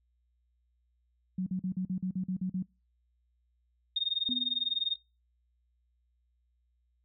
sine tone bursts, 185 Hz, F#3, in tune, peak -29 dBFS, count 10, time 1.38-2.626 s, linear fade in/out 5 ms, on 85 ms, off 44 ms
sine tone with tremolo, 3689 Hz, A#7, 19 cents flat, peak -25 dBFS, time 3.96-4.96 s, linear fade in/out 5 ms, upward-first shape sine, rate 20 Hz, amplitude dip 95%
sine tone with exponential decay, 246.9 Hz, B3, in tune, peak -32 dBFS, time 4.29-4.85 s, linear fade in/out 0 ms, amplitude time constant 120 ms
effects noise-tail reverb RT60 0.3 s tail -26 dB re dry + added 60 Hz sine -70 dBFS peak until 7.04 s

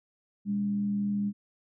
sine tone with frequency modulation, 203.4 Hz, G#3, 36 cents flat, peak -26 dBFS, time 0.45-1.33 s, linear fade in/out 50 ms, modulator 82.4 Hz, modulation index 0.26, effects none

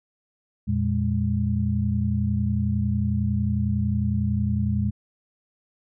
sine tone cluster, 85.9 / 116.9 / 205.6 Hz, F2 / A#2 / G#3, -28 / +5 / -17 cents, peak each -25 dBFS, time 0.67-4.91 s, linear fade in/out 20 ms, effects none

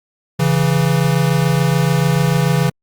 square tone pair together, 137.89 / 164.81 Hz, C#3 / E3, -9 / 0 cents, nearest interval minor third, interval 309 cents, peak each -16 dBFS, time 0.39-2.7 s, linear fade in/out 10 ms, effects Opus 48 kbps

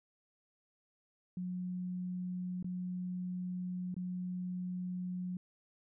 sine tone with dropouts, 181.1 Hz, F#3, 37 cents flat, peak -36 dBFS, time 1.37-5.37 s, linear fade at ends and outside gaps 2 ms, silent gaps 2.627-2.644 / 3.943-3.965 s, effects none

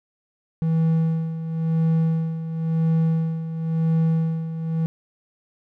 triangle tone with tremolo, 162.3 Hz, E3, 27 cents flat, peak -14 dBFS, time 0.62-4.86 s, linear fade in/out 0 ms, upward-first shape sine, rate 0.96 Hz, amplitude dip 70%, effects none

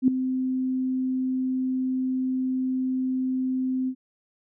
sine tone with ADSR envelope, 258.5 Hz, C4, 21 cents flat, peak -12 dBFS, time 0.02-3.95 s, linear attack 59 ms, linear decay 3 ms, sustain -11 dB, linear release 70 ms, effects none

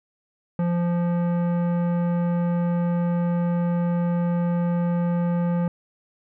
sine tone with tanh clipping, 173.4 Hz, F3, 12 cents flat, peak -22 dBFS, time 0.59-5.68 s, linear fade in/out 2 ms, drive 15 dB, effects none

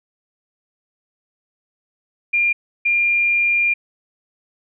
sine tone bursts at uneven times, 2400 Hz, D7, 37 cents sharp, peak -14 dBFS, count 2, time 2.33-2.53 / 2.85-3.74 s, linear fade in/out 10 ms, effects none

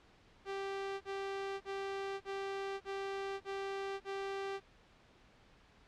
sawtooth tone bursts, 392 Hz, G4, in tune, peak -34 dBFS, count 7, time 0.45-4.604 s, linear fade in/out 50 ms, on 560 ms, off 39 ms, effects pink hiss -64 dBFS RMS until 5.87 s + low-pass 4000 Hz 12 dB/octave

